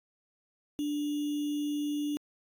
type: tone with sample-and-hold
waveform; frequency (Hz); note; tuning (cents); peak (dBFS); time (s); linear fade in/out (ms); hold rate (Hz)
sine; 293.7; D4; 0; -29; 0.79-2.17; 0; 3150
effects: AAC 64 kbps

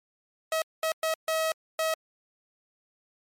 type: tone bursts at uneven times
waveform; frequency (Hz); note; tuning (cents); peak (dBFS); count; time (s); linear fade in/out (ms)
sawtooth; 640; D#5; +49; -21; 5; 0.52-0.62 / 0.83-0.92 / 1.03-1.14 / 1.28-1.52 / 1.79-1.94; 2
effects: MP3 64 kbps

